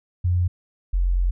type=tone pair in turn; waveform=sine; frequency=89 / 44.5 Hz; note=F2 / F1; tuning=+33 / +33 cents; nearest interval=octave; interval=1200 cents; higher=first; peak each=-17 dBFS; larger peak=neither; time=0.24-0.48 / 0.93-1.31 s; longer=second; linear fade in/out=10 ms; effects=none